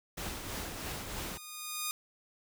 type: noise with tremolo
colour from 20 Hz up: pink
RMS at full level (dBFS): -38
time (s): 0.17-1.38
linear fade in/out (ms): 10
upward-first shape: triangle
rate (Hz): 3.1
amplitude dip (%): 45
type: tone with exponential growth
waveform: 5% pulse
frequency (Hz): 1229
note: D#6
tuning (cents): -22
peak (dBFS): -20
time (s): 0.48-1.91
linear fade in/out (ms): 0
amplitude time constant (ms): 310
effects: none